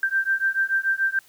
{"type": "beating tone pair", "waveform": "sine", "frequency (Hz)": [1568, 1574.9], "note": ["G6", "G6"], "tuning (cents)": [0, 8], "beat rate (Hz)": 6.9, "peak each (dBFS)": -23, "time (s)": [0.03, 1.19], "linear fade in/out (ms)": 2, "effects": ["white hiss -55 dBFS RMS until 1.28 s"]}